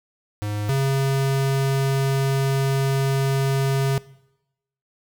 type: tone pair in turn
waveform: square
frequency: 104.3 / 135.99 Hz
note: G#2 / C#3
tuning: +8 / -33 cents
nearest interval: perfect fourth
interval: 459 cents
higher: second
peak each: -25 / -19 dBFS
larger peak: second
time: 0.42-0.69 / 0.69-3.98 s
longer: second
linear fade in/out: 0 ms
effects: noise-tail reverb RT60 0.9 s tail -21 dB re dry